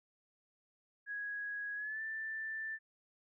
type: tone with pitch glide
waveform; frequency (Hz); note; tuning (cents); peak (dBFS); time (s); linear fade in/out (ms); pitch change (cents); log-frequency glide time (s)
sine; 1661.2 to 1770.2; G#6 to A6; 0 to +10; -38; 1.06-2.79; 50; +110; 1.75-2.01
effects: none